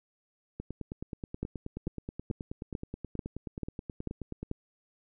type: two click trains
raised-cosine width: 3 ms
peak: -24 / -20 dBFS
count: 37 / 8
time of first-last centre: 0.6-4.43 / 1.43-4.514 s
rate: 9.4 / 2.27 Hz
effects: none